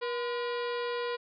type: harmonic tone with a mistuned harmonic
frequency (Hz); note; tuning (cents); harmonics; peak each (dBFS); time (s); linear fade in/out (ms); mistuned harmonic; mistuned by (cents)
480; B4; -49; 1 / 2 / 3 / 4 / 5 / 6 / 7 / 8 / 9 / 10; -32 / -38 / -42 / -44 / -46 / -48 / -49 / -50 / -51 / -52; 0.01-1.17; 20; 2; +95
effects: none